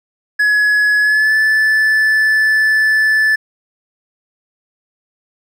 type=tone with pitch glide; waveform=triangle; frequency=1690 to 1745.6 Hz; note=G#6 to A6; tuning=+30 to -14 cents; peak=-8 dBFS; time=0.39-3.36 s; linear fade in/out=10 ms; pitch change=+56 cents; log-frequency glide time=1.01-1.34 s; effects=none